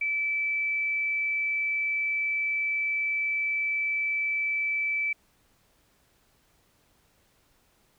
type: tone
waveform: sine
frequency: 2314 Hz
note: D7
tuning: 26 cents flat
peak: -25 dBFS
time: 0.01-5.13 s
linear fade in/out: 5 ms
effects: pink hiss -66 dBFS RMS until 7.98 s